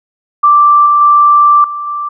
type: tone with level steps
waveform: sine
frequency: 1174 Hz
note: D6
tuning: 1 cent flat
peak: -3 / -5 / -3 / -17 / -15 dBFS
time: 0.43-2.09 s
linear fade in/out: 10 ms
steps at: 0.86 / 1.01 / 1.64 / 1.87 s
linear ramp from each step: 2 ms
effects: none